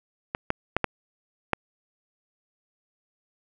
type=clicks; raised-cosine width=0.5 ms; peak=-12 / -8 / -6 / -7 / -6 dBFS; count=5; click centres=0.349 / 0.504 / 0.766 / 0.843 / 1.533 s; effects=none